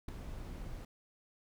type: noise with ADSR envelope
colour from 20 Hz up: brown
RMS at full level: -35 dBFS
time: 0.08-0.85 s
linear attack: 7 ms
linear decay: 4 ms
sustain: -9 dB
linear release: 4 ms
effects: none